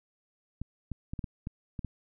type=clicks; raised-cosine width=5 ms; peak=-23 dBFS; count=8; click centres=0.616 / 0.917 / 1.135 / 1.192 / 1.242 / 1.471 / 1.792 / 1.847 s; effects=none